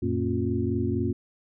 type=tone cluster; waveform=sine; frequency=89 / 113.1 / 228.9 / 273.3 / 356.5 Hz; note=F2 / A2 / A#3 / C#4 / F4; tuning=+33 / +48 / -31 / -24 / +36 cents; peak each=-30 dBFS; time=0.02-1.13 s; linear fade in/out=10 ms; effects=none